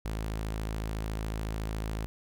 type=tone; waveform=sawtooth; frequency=53.9 Hz; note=A1; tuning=35 cents flat; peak=-28 dBFS; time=0.05-2.06 s; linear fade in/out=0 ms; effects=none